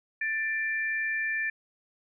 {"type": "tone pair together", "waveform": "sine", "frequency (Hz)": [1769, 2361], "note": ["A6", "D7"], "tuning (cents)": [9, 9], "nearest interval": "perfect fourth", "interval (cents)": 500, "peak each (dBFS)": [-28, -33], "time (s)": [0.21, 1.5], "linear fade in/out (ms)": 5, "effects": []}